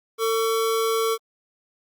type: tone pair together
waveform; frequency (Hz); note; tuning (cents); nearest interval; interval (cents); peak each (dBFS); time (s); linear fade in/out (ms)
square; 450 / 1132.3; A4 / C#6; +39 / +36; octave + major third; 1597; -22 / -28; 0.18-1.18; 50
effects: Opus 48 kbps